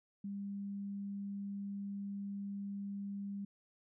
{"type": "tone", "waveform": "sine", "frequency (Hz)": 200, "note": "G3", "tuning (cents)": 35, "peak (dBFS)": -39, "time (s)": [0.24, 3.45], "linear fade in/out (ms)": 5, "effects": []}